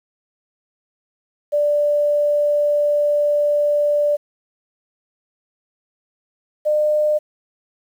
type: tone pair in turn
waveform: sine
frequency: 587.3 / 603.5 Hz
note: D5 / D5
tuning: 0 / +47 cents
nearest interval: unison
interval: 47 cents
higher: second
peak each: -14 dBFS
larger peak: neither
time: 1.52-4.17 / 6.65-7.19 s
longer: first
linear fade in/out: 20 ms
effects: 8-bit